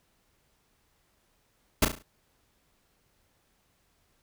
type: noise with echo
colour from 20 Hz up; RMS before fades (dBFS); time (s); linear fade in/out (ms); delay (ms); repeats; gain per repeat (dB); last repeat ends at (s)
pink; -20; 1.82-1.85; 5; 35; 5; -7; 2.025
effects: pink hiss -70 dBFS RMS until 4.22 s